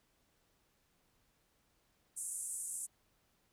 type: band-pass noise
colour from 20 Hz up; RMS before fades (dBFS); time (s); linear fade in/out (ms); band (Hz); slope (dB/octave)
pink; -42; 2.16-2.87; 20; 8000 to 10000; 48
effects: pink hiss -75 dBFS RMS until 3.52 s